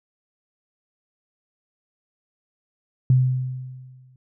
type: tone with exponential decay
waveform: sine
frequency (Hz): 128.5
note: C3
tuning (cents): -31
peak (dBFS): -11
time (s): 3.1-4.16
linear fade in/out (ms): 2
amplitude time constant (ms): 230
effects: none